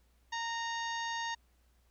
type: harmonic tone with a mistuned harmonic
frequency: 924 Hz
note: A#5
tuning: 16 cents flat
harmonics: 1 / 2 / 3 / 4 / 5 / 6 / 7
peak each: -37 / -39 / -47 / -45 / -49 / -51 / -48 dBFS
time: 0.32-1.35 s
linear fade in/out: 10 ms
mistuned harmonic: 3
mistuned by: +37 cents
effects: added 60 Hz sine -66 dBFS peak until 1.9 s + pink hiss -74 dBFS RMS until 1.9 s